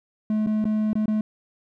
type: tone with dropouts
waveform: triangle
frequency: 214.8 Hz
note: A3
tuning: 41 cents flat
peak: -18 dBFS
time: 0.3-1.21 s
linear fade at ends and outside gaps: 2 ms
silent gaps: 0.463-0.47 / 0.643-0.653 / 0.932-0.954 / 1.058-1.08 s
effects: none